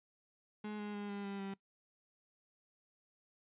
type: tone with pitch steps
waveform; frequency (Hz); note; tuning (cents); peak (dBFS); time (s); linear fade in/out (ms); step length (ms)
35% pulse; 210.9 / 207.8 / 204.7 / 201.6 / 198.6 / 195.64; G#3 / G#3 / G#3 / G3 / G3 / G3; +27 / +1 / -25 / +49 / +23 / -3; -39; 0.64-1.54; 5; 150
effects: noise-tail reverb RT60 0.1 s tail -21 dB re dry + resampled to 8000 Hz